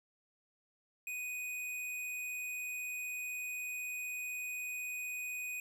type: tone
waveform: square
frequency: 2489 Hz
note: D#7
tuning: in tune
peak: -39 dBFS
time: 1.07-5.6 s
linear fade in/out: 2 ms
effects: none